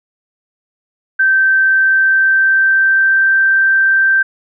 sine tone with pitch glide, 1554 to 1565.7 Hz, G6 to G6, -16 to -3 cents, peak -8 dBFS, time 1.19-4.23 s, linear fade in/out 10 ms, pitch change +13 cents, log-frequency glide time 1.66-3.31 s, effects none

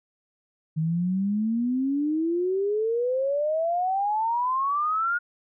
sine exponential sweep, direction up, 154.8 to 1446 Hz, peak -22 dBFS, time 0.76-5.19 s, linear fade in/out 20 ms, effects none

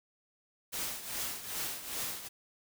white noise with tremolo, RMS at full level -35 dBFS, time 0.72-2.29 s, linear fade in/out 20 ms, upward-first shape triangle, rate 2.5 Hz, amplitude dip 75%, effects none

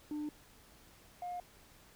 sine tone pair in turn, 299.5 / 712.3 Hz, D4 / F5, +34 / +34 cents, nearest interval octave + minor third, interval 1500 cents, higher second, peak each -34 / -37 dBFS, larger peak first, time 0.11-0.29 / 1.22-1.4 s, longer neither, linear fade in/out 2 ms, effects tanh soft clip ceiling -35 dBFS + pink hiss -61 dBFS RMS until 1.95 s

